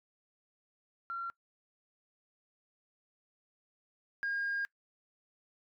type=tone pair in turn; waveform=sine; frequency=1370 / 1619.8 Hz; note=F6 / G#6; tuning=-34 / -44 cents; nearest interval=minor third; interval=290 cents; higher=second; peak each=-35 / -30 dBFS; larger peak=second; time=1.1-1.3 / 4.23-4.65 s; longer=second; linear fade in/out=0 ms; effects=noise-tail reverb RT60 0.1 s tail -24 dB re dry + tanh soft clip ceiling -29 dBFS